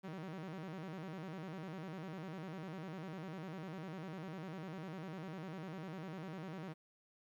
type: tone with vibrato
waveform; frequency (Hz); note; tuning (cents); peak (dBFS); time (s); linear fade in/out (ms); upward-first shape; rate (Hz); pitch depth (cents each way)
sawtooth; 173.2; F3; -14; -40; 0.03-6.74; 20; square; 10; 170
effects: low-pass 3000 Hz 12 dB/octave + 12-bit